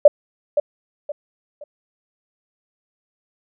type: tone with echo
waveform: sine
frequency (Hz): 587.3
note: D5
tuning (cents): 0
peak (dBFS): -3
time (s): 0.05-0.08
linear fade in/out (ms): 5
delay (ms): 520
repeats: 3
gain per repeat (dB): -10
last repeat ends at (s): 1.64
effects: none